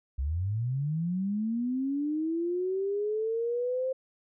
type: linear sweep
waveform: sine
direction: up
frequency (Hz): 62.4 to 527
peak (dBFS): -27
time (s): 0.18-3.93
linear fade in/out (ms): 10
effects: none